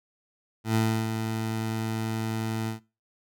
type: tone with ADSR envelope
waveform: 20% pulse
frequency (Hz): 111.3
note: A2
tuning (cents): +20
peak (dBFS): -16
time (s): 0.64-2.8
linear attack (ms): 110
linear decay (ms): 320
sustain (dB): -7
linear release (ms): 120
effects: noise-tail reverb RT60 0.3 s tail -22 dB re dry